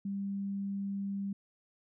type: tone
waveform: sine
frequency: 198.1 Hz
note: G3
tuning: 18 cents sharp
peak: -33 dBFS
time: 0.05-1.33 s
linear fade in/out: 5 ms
effects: none